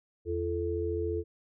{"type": "tone cluster", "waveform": "sine", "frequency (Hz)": [83.1, 340.9, 435.2], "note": ["E2", "F4", "A4"], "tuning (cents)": [15, -42, -19], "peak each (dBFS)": [-34, -34, -32], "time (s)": [0.25, 1.24], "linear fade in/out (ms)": 50, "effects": []}